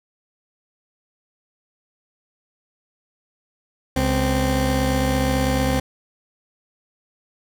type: tone pair together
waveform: 20% pulse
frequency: 68.91 / 260.4 Hz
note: C#2 / C4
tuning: -10 / -8 cents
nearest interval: octave + major seventh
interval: 2302 cents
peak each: -16 dBFS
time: 3.96-5.8 s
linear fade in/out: 5 ms
effects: none